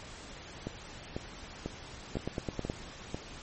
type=two click trains; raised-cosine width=2 ms; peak=-19 / -21 dBFS; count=6 / 6; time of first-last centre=2.17-2.699 / 0.67-3.145 s; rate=9.45 / 2.02 Hz; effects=pink hiss -47 dBFS RMS until 3.42 s + MP3 32 kbps